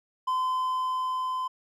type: tone with level ramp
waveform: triangle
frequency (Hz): 1025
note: C6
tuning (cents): -36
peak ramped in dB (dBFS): -22 to -26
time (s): 0.27-1.48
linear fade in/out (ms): 10
effects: none